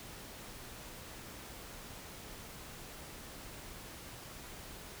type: silence
effects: pink hiss -49 dBFS RMS until 5 s